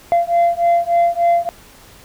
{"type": "beating tone pair", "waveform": "sine", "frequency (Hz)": [686, 689.4], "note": ["F5", "F5"], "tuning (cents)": [-31, -23], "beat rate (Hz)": 3.4, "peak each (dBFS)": -13, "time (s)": [0.12, 1.49], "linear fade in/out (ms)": 0, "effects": ["tanh soft clip ceiling -9 dBFS", "pink hiss -44 dBFS RMS until 2.04 s"]}